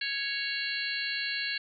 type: harmonic tone with a mistuned harmonic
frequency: 554 Hz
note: C#5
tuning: 1 cent flat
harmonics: 3 / 4 / 5 / 6 / 7 / 8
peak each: -35 / -38 / -36 / -43 / -36 / -39 dBFS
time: 0.01-1.58 s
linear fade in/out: 5 ms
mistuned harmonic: 7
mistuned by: +83 cents
effects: none